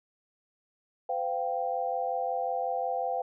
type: chord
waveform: sine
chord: C suspended fourth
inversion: none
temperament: equal with one note detuned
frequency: 511.9 / 698.5 / 784 Hz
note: C5 / F5 / G5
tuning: -38 / 0 / 0 cents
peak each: -33 / -32 / -32 dBFS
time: 1.09-3.22 s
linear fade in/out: 5 ms
effects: none